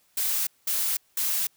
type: noise bursts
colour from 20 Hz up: blue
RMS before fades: -26 dBFS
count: 3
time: 0.17-1.47 s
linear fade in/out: 5 ms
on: 300 ms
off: 200 ms
effects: white hiss -65 dBFS RMS until 1.56 s